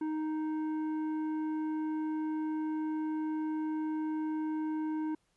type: tone with tanh clipping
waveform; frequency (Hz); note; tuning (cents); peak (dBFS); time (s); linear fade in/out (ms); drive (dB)
triangle; 311.1; D#4; 0; -33; 0.01-5.15; 5; 13
effects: pink hiss -75 dBFS RMS until 5.36 s + resampled to 24000 Hz